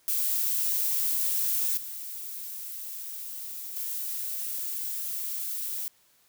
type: noise with level steps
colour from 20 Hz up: violet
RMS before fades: -27 / -38 / -33 dBFS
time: 0.08-5.88 s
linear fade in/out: 0 ms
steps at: 1.77 / 3.76 s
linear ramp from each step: 5 ms
effects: white hiss -64 dBFS RMS until 6.28 s